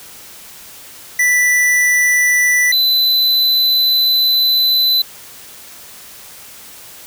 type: tone pair in turn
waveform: square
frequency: 1975.5 / 4013 Hz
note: B6 / B7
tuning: 0 / +27 cents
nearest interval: octave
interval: 1227 cents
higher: second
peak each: -11 dBFS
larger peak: neither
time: 1.19-2.72 / 2.72-5.02 s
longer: second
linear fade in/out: 5 ms
effects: white hiss -37 dBFS RMS until 7.06 s